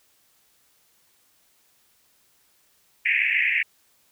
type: band-pass noise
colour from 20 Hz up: white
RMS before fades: -22 dBFS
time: 3.05-3.63 s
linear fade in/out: 10 ms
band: 1800 to 2600 Hz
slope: 96 dB/octave
effects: white hiss -63 dBFS RMS until 4.11 s